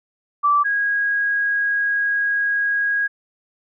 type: tone pair in turn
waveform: sine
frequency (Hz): 1163 / 1644.7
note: D6 / G#6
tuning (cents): -17 / -17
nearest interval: tritone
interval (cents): 600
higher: second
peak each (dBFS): -13 / -17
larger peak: first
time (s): 0.43-0.64 / 0.64-3.08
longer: second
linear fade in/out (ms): 20
effects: none